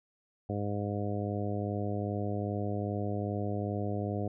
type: harmonic tone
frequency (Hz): 102.5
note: G#2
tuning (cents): -22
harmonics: 1 / 2 / 3 / 4 / 5 / 6 / 7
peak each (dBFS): -34 / -37 / -39 / -40 / -41 / -42 / -42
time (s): 0.49-4.28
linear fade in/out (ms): 5
effects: none